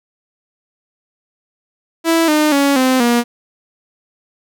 sawtooth tone with pitch steps, 329.6 / 304 / 280.4 / 258.6 / 238.5 Hz, E4 / D#4 / C#4 / C4 / A#3, 0 / -40 / +20 / -20 / +40 cents, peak -7 dBFS, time 2.04-3.24 s, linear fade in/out 50 ms, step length 240 ms, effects none

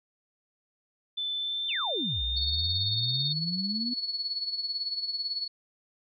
sine tone with pitch glide, 3520 to 3659 Hz, A7 to A#7, 0 to -33 cents, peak -29 dBFS, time 1.17-3.33 s, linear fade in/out 10 ms, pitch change +67 cents, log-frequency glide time 1.35-2.46 s
sine exponential two-way sweep, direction down then up, 3307 to 60.5 to 252.1 Hz, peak -31 dBFS, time 1.68-3.94 s, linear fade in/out 10 ms, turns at 2.23 s
sine tone with tremolo, 4400 Hz, C#8, 14 cents flat, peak -27 dBFS, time 2.36-5.48 s, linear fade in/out 10 ms, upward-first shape sine, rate 18 Hz, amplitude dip 65%
effects none

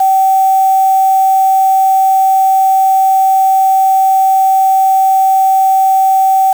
sine tone with quantisation, 768 Hz, G5, 36 cents flat, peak -6 dBFS, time 0-6.53 s, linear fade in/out 5 ms, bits 4, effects none

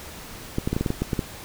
clicks, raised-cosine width 3 ms, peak -10 dBFS, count 10, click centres 0.584 / 0.675 / 0.73 / 0.765 / 0.81 / 0.862 / 0.904 / 1.02 / 1.132 / 1.192 s, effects pink hiss -40 dBFS RMS until 1.44 s

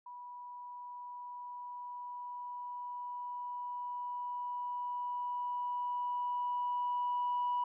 sine tone with level ramp, 979 Hz, B5, 15 cents flat, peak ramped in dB -45 to -29 dBFS, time 0.06-7.64 s, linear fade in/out 5 ms, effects tanh soft clip ceiling -27 dBFS

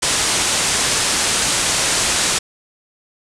white low-pass noise, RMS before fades -18 dBFS, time 0.02-2.39 s, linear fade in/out 10 ms, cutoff 9500 Hz, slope 48 dB/octave, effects none

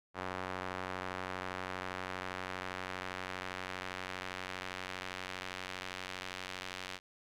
sawtooth tone with band-pass filter sweep, 92.5 Hz, F#2, in tune, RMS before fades -42 dBFS, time 0.14-7 s, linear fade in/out 50 ms, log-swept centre 1200 to 3000 Hz, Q 0.89, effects none

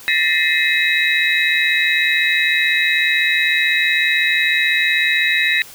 sine tone cluster, 1781 / 1917 / 2083 / 2551 / 3839 Hz, A6 / A#6 / C7 / D#7 / B7, +21 / +48 / -8 / +43 / -50 cents, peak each -20 dBFS, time 0.08-5.62 s, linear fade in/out 0 ms, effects white hiss -39 dBFS RMS until 5.74 s

